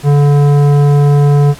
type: tone with tanh clipping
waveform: triangle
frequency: 144.2 Hz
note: D3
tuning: 31 cents flat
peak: -7 dBFS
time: 0.03-1.55 s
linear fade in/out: 50 ms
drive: 18 dB
effects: pink hiss -34 dBFS RMS until 1.59 s + low-pass 12000 Hz 12 dB/octave